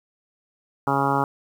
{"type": "harmonic tone", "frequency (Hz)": 138.59, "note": "C#3", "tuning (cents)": 0, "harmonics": [1, 2, 3, 4, 5, 6, 7, 8, 9, 10], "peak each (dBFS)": [-28, -27, -29, -31, -32, -24, -27, -29, -28, -31], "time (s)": [0.87, 1.24], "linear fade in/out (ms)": 2, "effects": ["8-bit"]}